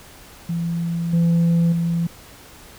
sine tone with level steps, 168.8 Hz, E3, 41 cents sharp, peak -20 / -11 / -17 dBFS, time 0.49-2.07 s, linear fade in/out 5 ms, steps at 1.13 / 1.72 s, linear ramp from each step 5 ms, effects tanh soft clip ceiling -13 dBFS + pink hiss -44 dBFS RMS until 2.78 s

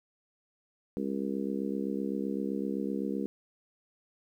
harmonic tone, 67.8 Hz, C#2, 38 cents flat, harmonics 3 / 4 / 5 / 6 / 7, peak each -34 / -35 / -38 / -39 / -40 dBFS, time 0.97-3.26 s, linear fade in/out 0 ms, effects 11-bit

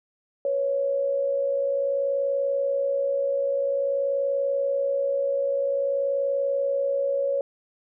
sine tone pair together, 493.9 / 554.4 Hz, B4 / C#5, 0 / 0 cents, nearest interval major second, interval 200 cents, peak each -31 / -22 dBFS, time 0.45-7.41 s, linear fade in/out 2 ms, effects none

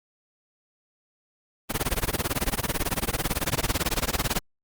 pink noise with tremolo, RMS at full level -23 dBFS, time 1.69-4.4 s, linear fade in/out 20 ms, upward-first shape sine, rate 18 Hz, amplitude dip 100%, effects Opus 32 kbps

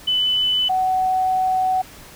sine tone pair in turn, 3002 / 748.7 Hz, F#7 / F#5, +24 / +20 cents, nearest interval 2 octaves, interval 2404 cents, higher first, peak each -16 dBFS, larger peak neither, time 0.07-0.69 / 0.69-1.82 s, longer second, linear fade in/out 10 ms, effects pink hiss -42 dBFS RMS until 2.15 s

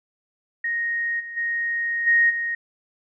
sine tone with level steps, 1867 Hz, A#6, 2 cents sharp, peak -22 / -32 / -22 / -14 / -23 dBFS, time 0.64-2.55 s, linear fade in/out 5 ms, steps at 1.19 / 1.36 / 2.06 / 2.29 s, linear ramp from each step 20 ms, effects none

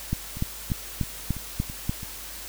two click trains, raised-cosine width 5 ms, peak -24 / -12 dBFS, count 6 / 7, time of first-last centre 0.37-2.031 / 0.13-1.895 s, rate 3.01 / 3.4 Hz, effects added 50 Hz sine -46 dBFS peak until 2.48 s + white hiss -39 dBFS RMS until 2.48 s

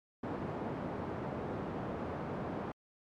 pink band-pass noise, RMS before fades -39 dBFS, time 0.23-2.72 s, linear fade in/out 5 ms, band 130 to 910 Hz, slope 12 dB/octave, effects MP3 96 kbps

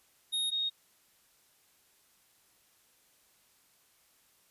square / sine tone pair in turn, 3729 / 3729 Hz, A#7 / A#7, 0 / 0 cents, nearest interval unison, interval 0 cents, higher neither, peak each -30 / -29 dBFS, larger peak second, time 0.32-0.51 / 0.51-0.7 s, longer neither, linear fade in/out 20 ms, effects white hiss -67 dBFS RMS until 4.5 s + resampled to 32000 Hz

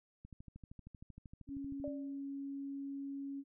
click train, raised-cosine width 5 ms, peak -39 dBFS, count 22, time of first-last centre 0.25-1.878 s, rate 12.9 Hz
sine tone, 277.2 Hz, C#4, in tune, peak -40 dBFS, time 1.47-3.44 s, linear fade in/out 50 ms
sine tone with exponential decay, 587.3 Hz, D5, in tune, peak -37 dBFS, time 1.84-2.21 s, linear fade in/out 2 ms, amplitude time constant 80 ms
effects none

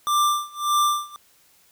square tone with tremolo, 1183 Hz, D6, 12 cents sharp, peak -17 dBFS, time 0.07-1.16 s, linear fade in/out 0 ms, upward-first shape sine, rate 1.7 Hz, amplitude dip 95%, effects white hiss -58 dBFS RMS until 1.71 s

